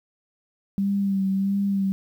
sine tone with vibrato, 196 Hz, G3, in tune, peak -20 dBFS, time 0.78-1.92 s, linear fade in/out 0 ms, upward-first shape sine, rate 1.5 Hz, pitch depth 32 cents each way, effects 9-bit

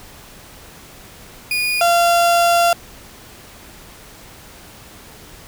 35% pulse tone pair in turn, 2454 / 688.6 Hz, D#7 / F5, -25 / -25 cents, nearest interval octave + minor seventh, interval 2200 cents, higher first, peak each -15 / -10 dBFS, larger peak second, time 1.51-1.81 / 1.81-2.73 s, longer second, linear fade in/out 2 ms, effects pink hiss -41 dBFS RMS until 5.47 s

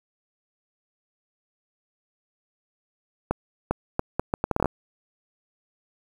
accelerating click train, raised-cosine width 1 ms, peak -8 dBFS, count 12, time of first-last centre 3.31-4.657 s, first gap 400 ms, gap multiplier 0.71, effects 7-bit

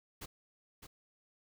pink noise with echo, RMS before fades -45 dBFS, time 0.21-0.26 s, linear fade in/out 10 ms, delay 610 ms, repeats 1, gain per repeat -7 dB, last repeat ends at 0.87 s, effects none

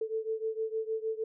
sine beating tone pair, 440 / 446.5 Hz, A4 / A4, 0 / +25 cents, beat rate 6.5 Hz, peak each -33 / -35 dBFS, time 0.01-1.24 s, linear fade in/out 5 ms, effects none

